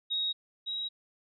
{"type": "tone pair in turn", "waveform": "sine", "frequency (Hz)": [3778, 3831], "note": ["A#7", "A#7"], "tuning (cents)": [22, 47], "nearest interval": "unison", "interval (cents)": 25, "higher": "second", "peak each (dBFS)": [-28, -32], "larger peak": "first", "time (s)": [[0.1, 0.33], [0.66, 0.89]], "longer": "neither", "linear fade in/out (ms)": 20, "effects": []}